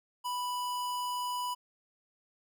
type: tone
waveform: square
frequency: 987.8 Hz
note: B5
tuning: in tune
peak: -33 dBFS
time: 0.24-1.55 s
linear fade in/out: 20 ms
effects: none